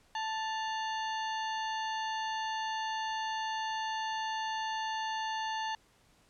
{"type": "harmonic tone with a mistuned harmonic", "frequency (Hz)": 880, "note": "A5", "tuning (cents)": 0, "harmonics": [1, 2, 3, 4, 5, 7], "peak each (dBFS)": [-34, -40, -44, -46, -48, -51], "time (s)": [0.15, 5.75], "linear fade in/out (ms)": 2, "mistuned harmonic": 3, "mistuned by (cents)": 120, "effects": ["pink hiss -66 dBFS RMS until 6.29 s", "low-pass 10000 Hz 12 dB/octave"]}